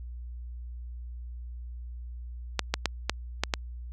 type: clicks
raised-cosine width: 0.2 ms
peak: -7 dBFS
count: 6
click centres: 2.593 / 2.74 / 2.857 / 3.096 / 3.436 / 3.538 s
effects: added 60 Hz sine -37 dBFS peak until 3.92 s